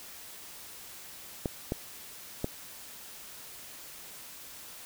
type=clicks; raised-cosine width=2 ms; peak=-16 dBFS; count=3; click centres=1.458 / 1.721 / 2.444 s; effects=white hiss -47 dBFS RMS until 4.85 s